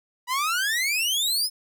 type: exponential sweep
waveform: sawtooth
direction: up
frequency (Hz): 962 to 5274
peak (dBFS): -19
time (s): 0.27-1.5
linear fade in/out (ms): 50
effects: none